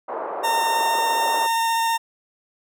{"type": "band-pass noise", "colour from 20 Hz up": "pink", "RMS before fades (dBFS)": -29, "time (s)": [0.08, 1.47], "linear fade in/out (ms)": 10, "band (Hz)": [440, 1100], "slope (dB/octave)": 24}
{"type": "tone with vibrato", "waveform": "40% pulse", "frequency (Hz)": 914, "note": "A#5", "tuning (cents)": -34, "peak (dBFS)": -18, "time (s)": [0.43, 1.98], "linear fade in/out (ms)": 20, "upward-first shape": "sine", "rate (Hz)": 15, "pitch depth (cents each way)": 9}
{"effects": []}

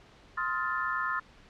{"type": "chord", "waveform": "sine", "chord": "F dominant seventh", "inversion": "second", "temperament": "equal with one note detuned", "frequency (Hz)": [1046.5, 1268.5, 1396.9, 1760], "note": ["C6", "Eb6", "F6", "A6"], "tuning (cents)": [0, 33, 0, 0], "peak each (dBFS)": -34, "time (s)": [0.37, 1.2], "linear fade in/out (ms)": 10, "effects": ["pink hiss -56 dBFS RMS until 1.49 s", "low-pass 4000 Hz 12 dB/octave"]}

